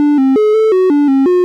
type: tone with pitch steps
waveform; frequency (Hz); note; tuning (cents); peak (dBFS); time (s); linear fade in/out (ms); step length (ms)
triangle; 293.4 / 266.2 / 426.1 / 438.4 / 372 / 290 / 270.2 / 360.1; D4 / C4 / G#4 / A4 / F#4 / D4 / C#4 / F#4; -2 / +30 / +44 / -6 / +9 / -22 / -44 / -47; -5; 0-1.44; 0; 180
effects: none